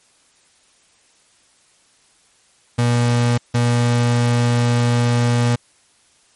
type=tone bursts at uneven times; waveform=35% pulse; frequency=120 Hz; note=B2; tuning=49 cents flat; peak=-12 dBFS; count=2; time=2.78-3.38 / 3.54-5.56 s; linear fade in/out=10 ms; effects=white hiss -56 dBFS RMS until 6.35 s + MP3 48 kbps